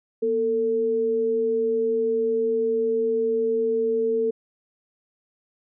sine tone pair together, 237.9 / 449.1 Hz, A#3 / A4, +35 / +35 cents, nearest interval major seventh, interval 1100 cents, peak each -31 / -20 dBFS, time 0.22-4.31 s, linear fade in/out 10 ms, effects none

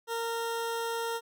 20% pulse tone, 461.4 Hz, A#4, 18 cents flat, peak -26 dBFS, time 0.07-1.21 s, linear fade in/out 50 ms, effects none

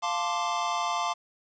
square chord, D minor seventh, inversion first, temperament equal, 698.5 / 880 / 1046.5 / 1174.7 Hz, F5 / A5 / C6 / D6, 0 / 0 / 0 / 0 cents, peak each -33 dBFS, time 0.02-1.14 s, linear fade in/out 20 ms, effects resampled to 16000 Hz + 9-bit

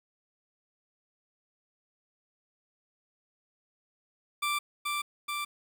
20% pulse tone with echo, 1174.7 Hz, D6, in tune, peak -23 dBFS, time 4.42-4.59 s, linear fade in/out 10 ms, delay 430 ms, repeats 2, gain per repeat -2 dB, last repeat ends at 5.45 s, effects 9-bit

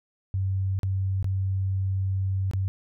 sine tone with dropouts, 95.8 Hz, G2, 39 cents flat, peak -23 dBFS, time 0.34-2.68 s, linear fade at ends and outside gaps 0 ms, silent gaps 0.79-0.832 / 1.227-1.244 / 2.512-2.535 s, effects none

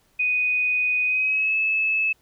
sine tone with pitch glide, 2489 to 2602 Hz, D#7 to E7, 0 to -23 cents, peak -19 dBFS, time 0.19-2.13 s, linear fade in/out 10 ms, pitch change +77 cents, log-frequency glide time 1.05-1.56 s, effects pink hiss -63 dBFS RMS until 2.21 s

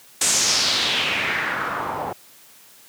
white noise with low-pass filter sweep, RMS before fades -22 dBFS, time 0.21-2.13 s, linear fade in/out 5 ms, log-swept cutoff 8200 to 760 Hz, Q 2.8, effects white hiss -49 dBFS RMS until 2.88 s + high-pass 100 Hz 12 dB/octave

